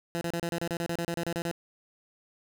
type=tone bursts; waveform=15% pulse; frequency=169.8 Hz; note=F3; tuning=48 cents flat; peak=-23 dBFS; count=15; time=0.15-1.513 s; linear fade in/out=0 ms; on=61 ms; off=32 ms; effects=none